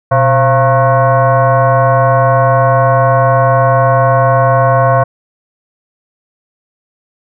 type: tone with frequency modulation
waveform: sine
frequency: 280 Hz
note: C#4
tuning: 18 cents sharp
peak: -6 dBFS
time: 0.11-5.04 s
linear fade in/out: 10 ms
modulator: 404 Hz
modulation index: 2.3
effects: none